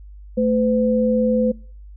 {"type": "tone pair together", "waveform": "sine", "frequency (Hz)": [221, 506.8], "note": ["A3", "B4"], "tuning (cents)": [8, 45], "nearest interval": "octave + major second", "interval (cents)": 1437, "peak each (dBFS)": -18, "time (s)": [0.37, 1.52], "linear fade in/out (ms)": 10, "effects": ["noise-tail reverb RT60 0.5 s tail -26 dB re dry", "added 50 Hz sine -37 dBFS peak until 1.96 s"]}